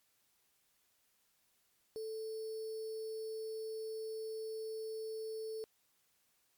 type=tone with sample-and-hold; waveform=sine; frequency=440 Hz; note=A4; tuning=in tune; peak=-39 dBFS; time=1.96-5.64 s; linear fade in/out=0 ms; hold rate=4900 Hz; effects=white hiss -75 dBFS RMS until 6.57 s + MP3 96 kbps